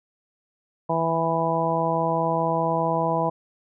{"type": "harmonic tone with a mistuned harmonic", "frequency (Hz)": 164.81, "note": "E3", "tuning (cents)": 0, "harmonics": [1, 2, 3, 4, 5, 6], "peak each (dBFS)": [-28, -31, -28, -26, -28, -26], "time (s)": [0.89, 3.3], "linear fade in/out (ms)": 10, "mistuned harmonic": 1, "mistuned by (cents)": -21, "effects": []}